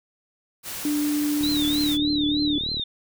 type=noise; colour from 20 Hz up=white; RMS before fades=-33 dBFS; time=0.63-1.98 s; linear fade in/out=50 ms
type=tone; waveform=sine; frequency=295.2 Hz; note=D4; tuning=9 cents sharp; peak=-21 dBFS; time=0.85-2.58 s; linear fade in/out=2 ms
type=click train; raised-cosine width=3 ms; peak=-23 dBFS; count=53; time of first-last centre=1.41-2.797 s; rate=37.5 Hz
type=tone with vibrato; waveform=sine; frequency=3771 Hz; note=A#7; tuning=19 cents sharp; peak=-25 dBFS; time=1.43-2.84 s; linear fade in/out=5 ms; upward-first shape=triangle; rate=3.3 Hz; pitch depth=180 cents each way
effects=none